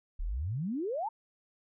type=exponential sweep; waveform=sine; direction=up; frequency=32.7 to 932.3 Hz; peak=-31 dBFS; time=0.19-1.09 s; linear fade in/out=10 ms; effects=none